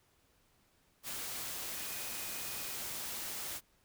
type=tone in noise; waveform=sine; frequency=2489 Hz; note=D#7; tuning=in tune; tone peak=-52 dBFS; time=1.73-2.77 s; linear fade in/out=50 ms; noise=white; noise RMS=-41 dBFS; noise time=1.03-3.61 s; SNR=-14 dB; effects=pink hiss -71 dBFS RMS until 3.84 s